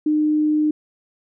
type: tone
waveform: sine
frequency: 304.1 Hz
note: D#4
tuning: 40 cents flat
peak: -15 dBFS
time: 0.06-0.71 s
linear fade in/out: 5 ms
effects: none